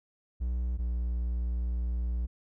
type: tone pair in turn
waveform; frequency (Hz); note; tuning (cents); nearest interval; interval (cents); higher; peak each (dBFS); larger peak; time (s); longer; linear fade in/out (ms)
triangle; 61 / 59.68; B1 / A#1; -21 / +41; unison; 38; first; -26; neither; 0.4-0.78 / 0.78-2.27; second; 20
effects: none